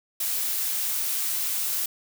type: noise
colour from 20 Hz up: blue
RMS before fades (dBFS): -27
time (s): 0.2-1.86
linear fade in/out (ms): 5
effects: none